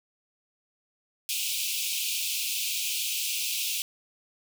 pink high-pass noise, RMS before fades -30 dBFS, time 1.29-3.82 s, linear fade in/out 0 ms, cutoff 2400 Hz, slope 96 dB/octave, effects none

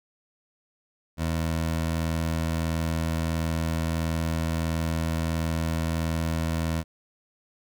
20% pulse tone, 81.5 Hz, E2, 19 cents flat, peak -20 dBFS, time 1.17-6.84 s, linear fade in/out 50 ms, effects none

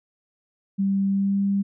sine tone with pitch glide, 196 to 198.39 Hz, G3 to G3, 0 to +21 cents, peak -19 dBFS, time 0.78-1.63 s, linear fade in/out 20 ms, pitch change +21 cents, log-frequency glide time 1.08-1.4 s, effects none

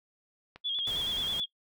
click train, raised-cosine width 0.3 ms, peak -30 dBFS, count 4, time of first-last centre 0.56-1.245 s, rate 4.38 Hz
sine tone with vibrato, 3341 Hz, G#7, 10 cents sharp, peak -29 dBFS, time 0.64-1.46 s, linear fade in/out 20 ms, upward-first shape square, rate 9.4 Hz, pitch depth 49 cents each way
pink noise, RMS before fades -43 dBFS, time 0.87-1.4 s, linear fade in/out 0 ms
effects noise-tail reverb RT60 0.1 s tail -21 dB re dry

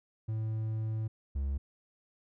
triangle tone pair in turn, 110 / 69 Hz, A2 / C#2, 0 / -7 cents, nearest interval minor sixth, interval 807 cents, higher first, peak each -29 / -28 dBFS, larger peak second, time 0.28-1.08 / 1.35-1.58 s, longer first, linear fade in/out 10 ms, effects none

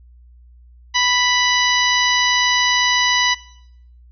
harmonic tone, 987.8 Hz, B5, in tune, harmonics 1 / 2 / 3 / 4 / 5 / 6, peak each -21 / -19 / -20 / -22 / -24 / -24 dBFS, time 0.94-3.35 s, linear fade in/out 20 ms, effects noise-tail reverb RT60 0.7 s tail -19 dB re dry + added 60 Hz sine -43 dBFS peak until 4.11 s

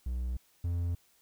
triangle tone pair in turn, 61.74 / 86.44 Hz, B1 / F2, 0 / -17 cents, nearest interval tritone, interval 583 cents, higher second, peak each -29 / -27 dBFS, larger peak second, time 0.06-0.37 / 0.64-0.95 s, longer neither, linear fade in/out 5 ms, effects white hiss -67 dBFS RMS until 1.21 s

